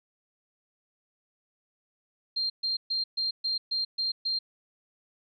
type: tone bursts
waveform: sine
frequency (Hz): 4186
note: C8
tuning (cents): 0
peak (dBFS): -26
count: 8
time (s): 2.36-4.39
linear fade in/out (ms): 10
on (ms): 140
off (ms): 130
effects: none